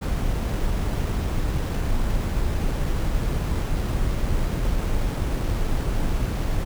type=noise with sample-and-hold; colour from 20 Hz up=brown; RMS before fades=-23 dBFS; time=0.01-6.65 s; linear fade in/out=20 ms; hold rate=8820 Hz; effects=none